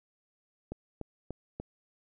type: click train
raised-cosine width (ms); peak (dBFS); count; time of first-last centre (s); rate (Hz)
2; -24; 4; 0.72-1.6; 3.41
effects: none